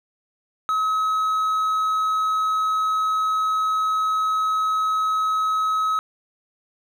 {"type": "tone", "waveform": "triangle", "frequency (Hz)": 1280, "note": "D#6", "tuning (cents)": 49, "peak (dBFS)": -17, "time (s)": [0.69, 5.99], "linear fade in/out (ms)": 0, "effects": []}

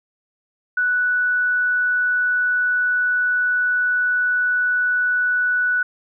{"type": "tone", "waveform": "sine", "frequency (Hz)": 1480, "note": "F#6", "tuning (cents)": 0, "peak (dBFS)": -16, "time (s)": [0.77, 5.83], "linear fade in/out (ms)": 5, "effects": []}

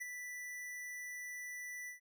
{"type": "tone with ADSR envelope", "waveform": "square", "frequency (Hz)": 1975.5, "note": "B6", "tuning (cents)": 0, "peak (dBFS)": -39, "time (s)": [0, 2], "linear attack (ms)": 19, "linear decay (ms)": 14, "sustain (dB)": -5, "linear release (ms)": 120, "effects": []}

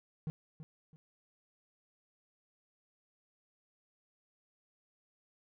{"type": "tone with echo", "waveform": "triangle", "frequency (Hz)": 156.1, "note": "D#3", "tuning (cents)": 6, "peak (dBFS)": -32, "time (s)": [0.27, 0.3], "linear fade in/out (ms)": 0, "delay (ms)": 330, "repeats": 2, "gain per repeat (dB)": -11, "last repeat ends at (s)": 0.96, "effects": []}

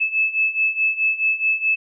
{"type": "beating tone pair", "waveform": "sine", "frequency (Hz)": [2608, 2612.7], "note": ["E7", "E7"], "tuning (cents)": [-19, -16], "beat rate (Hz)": 4.7, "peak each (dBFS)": [-22, -19], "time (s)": [0, 1.76], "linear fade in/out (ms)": 20, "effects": []}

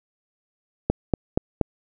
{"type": "click train", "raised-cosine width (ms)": 2, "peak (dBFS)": -5, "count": 4, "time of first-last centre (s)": [0.9, 1.613], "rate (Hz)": 4.21, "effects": []}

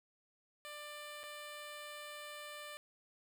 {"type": "tone with dropouts", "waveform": "10% pulse", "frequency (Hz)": 593, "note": "D5", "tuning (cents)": 17, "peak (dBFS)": -38, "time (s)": [0.65, 2.77], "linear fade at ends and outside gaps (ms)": 0, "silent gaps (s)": [1.232, 1.237], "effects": []}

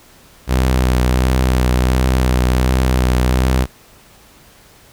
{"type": "tone with vibrato", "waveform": "sawtooth", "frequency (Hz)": 63.2, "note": "B1", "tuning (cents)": 41, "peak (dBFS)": -8, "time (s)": [0.47, 3.67], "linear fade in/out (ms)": 50, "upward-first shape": "triangle", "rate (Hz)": 1.4, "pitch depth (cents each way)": 32, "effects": ["pink hiss -46 dBFS RMS until 4.92 s"]}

